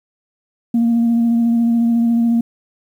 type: tone with vibrato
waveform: sine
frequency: 233.1 Hz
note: A#3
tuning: in tune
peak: -10 dBFS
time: 0.74-2.41 s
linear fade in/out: 5 ms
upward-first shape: sine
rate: 14 Hz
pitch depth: 18 cents each way
effects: tanh soft clip ceiling -9 dBFS + 8-bit